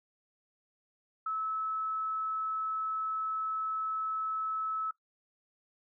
sine tone, 1300 Hz, E6, 24 cents flat, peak -31 dBFS, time 1.26-4.91 s, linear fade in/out 5 ms, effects noise-tail reverb RT60 0.1 s tail -17 dB re dry

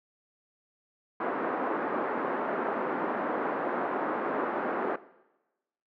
pink band-pass noise, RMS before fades -31 dBFS, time 1.2-4.96 s, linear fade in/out 5 ms, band 270 to 1500 Hz, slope 24 dB/octave, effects noise-tail reverb RT60 1.0 s tail -18 dB re dry

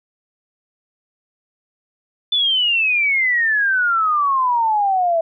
sine exponential sweep, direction down, 3520 to 650 Hz, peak -14 dBFS, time 2.32-5.21 s, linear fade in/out 5 ms, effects none

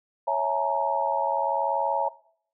sine chord, A# half-diminished seventh, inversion first, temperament equal with one note detuned, 554.4 / 659.3 / 851.5 / 932.3 Hz, C#5 / E5 / G#5 / A#5, 0 / 0 / +43 / 0 cents, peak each -29 / -29 / -28 / -26 dBFS, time 0.27-2.09 s, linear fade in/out 10 ms, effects noise-tail reverb RT60 0.6 s tail -20 dB re dry

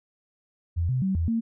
sine tone with pitch steps, 84.9 / 128.3 / 190.8 / 83 / 228.1 Hz, F2 / C3 / G3 / E2 / A#3, -48 / -34 / -47 / +12 / -37 cents, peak -22 dBFS, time 0.76-1.41 s, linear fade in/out 20 ms, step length 130 ms, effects none

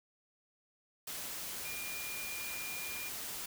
sine tone in noise, 2411 Hz, D7, 45 cents sharp, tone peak -43 dBFS, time 1.65-3.09 s, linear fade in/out 5 ms, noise white, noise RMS -42 dBFS, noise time 1.07-3.46 s, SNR -4 dB, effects none

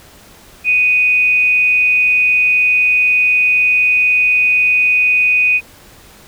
sine tone with frequency modulation, 2489 Hz, D#7, in tune, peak -9 dBFS, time 0.64-5.61 s, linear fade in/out 50 ms, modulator 239 Hz, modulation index 0.21, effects pink hiss -42 dBFS RMS until 6.27 s

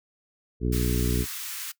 harmonic tone, 60.9 Hz, B1, 24 cents flat, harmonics 1 / 2 / 3 / 4 / 5 / 6 / 7, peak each -26 / -29 / -31 / -32 / -33 / -34 / -34 dBFS, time 0.6-1.26 s, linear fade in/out 50 ms
white high-pass noise, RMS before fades -35 dBFS, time 0.72-1.72 s, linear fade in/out 10 ms, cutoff 1200 Hz, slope 24 dB/octave
effects noise-tail reverb RT60 0.1 s tail -19 dB re dry

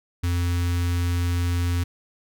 square tone with notch filter, 87.31 Hz, F2, in tune, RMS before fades -23 dBFS, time 0.23-1.84 s, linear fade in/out 10 ms, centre 620 Hz, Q 0.64, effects none

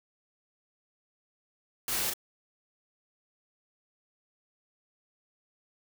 white noise with echo, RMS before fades -32 dBFS, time 1.88-2.1 s, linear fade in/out 2 ms, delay 37 ms, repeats 1, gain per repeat -3 dB, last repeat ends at 2.137 s, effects none

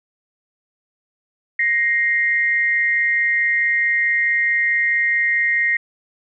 sine tone pair together, 1875.4 / 2100 Hz, A#6 / C7, +10 / +6 cents, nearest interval major second, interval 196 cents, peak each -17 / -19 dBFS, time 1.59-5.77 s, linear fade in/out 5 ms, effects none

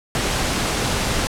pink noise, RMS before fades -21 dBFS, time 0.15-1.27 s, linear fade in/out 0 ms, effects low-pass 9000 Hz 12 dB/octave

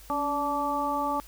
harmonic tone with a mistuned harmonic, 289.9 Hz, D4, 22 cents flat, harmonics 1 / 2 / 3 / 4, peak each -33 / -34 / -29 / -30 dBFS, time 0.1-1.2 s, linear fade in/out 0 ms, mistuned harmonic 1, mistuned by -52 cents, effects added 50 Hz sine -49 dBFS peak until 1.27 s + white hiss -52 dBFS RMS until 1.27 s

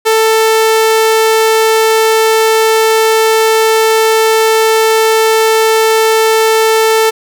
sawtooth tone, 443 Hz, A4, 12 cents sharp, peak -3 dBFS, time 0.05-7.11 s, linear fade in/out 20 ms, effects none

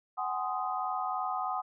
sine chord, Ab dominant seventh, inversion third, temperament just, 747.5 / 830.6 / 1038.3 / 1245.9 Hz, Gb5 / Ab5 / C6 / Eb6, +17 / 0 / -14 / +2 cents, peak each -34 / -38 / -38 / -35 dBFS, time 0.17-1.62 s, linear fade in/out 20 ms, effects none

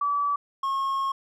sine / triangle tone pair in turn, 1150 / 1085.5 Hz, D6 / C#6, -37 / -37 cents, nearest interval minor second, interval 100 cents, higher first, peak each -22 dBFS, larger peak neither, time 0.01-0.36 / 0.63-1.12 s, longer second, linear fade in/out 5 ms, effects none

